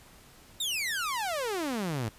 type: exponential sweep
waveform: sawtooth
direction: down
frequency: 3826 to 103.83 Hz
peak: -26 dBFS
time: 0.6-2.09 s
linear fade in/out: 5 ms
effects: pink hiss -55 dBFS RMS until 2.18 s + resampled to 32000 Hz